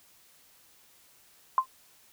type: tone with exponential decay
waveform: sine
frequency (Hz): 1045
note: C6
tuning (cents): -2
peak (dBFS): -15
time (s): 1.58-1.66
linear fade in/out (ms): 1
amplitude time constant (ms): 17
effects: white hiss -60 dBFS RMS until 2.12 s